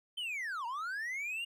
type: linear two-way sweep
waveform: triangle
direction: down then up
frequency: 3136 to 899 to 2857 Hz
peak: -34 dBFS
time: 0.17-1.45 s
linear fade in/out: 10 ms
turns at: 0.66 s
effects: none